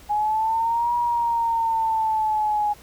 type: linear two-way sweep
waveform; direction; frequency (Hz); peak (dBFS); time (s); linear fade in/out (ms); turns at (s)
sine; up then down; 830 to 960 to 830; -19; 0.09-2.74; 20; 0.95
effects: added 60 Hz sine -50 dBFS peak until 2.82 s + pink hiss -49 dBFS RMS until 2.82 s